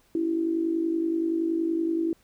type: tone with amplitude modulation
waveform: sine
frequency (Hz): 329.6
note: E4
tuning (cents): 0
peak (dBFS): -20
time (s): 0.15-2.13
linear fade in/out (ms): 2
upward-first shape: sine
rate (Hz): 50.6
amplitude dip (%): 65
effects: pink hiss -63 dBFS RMS until 2.23 s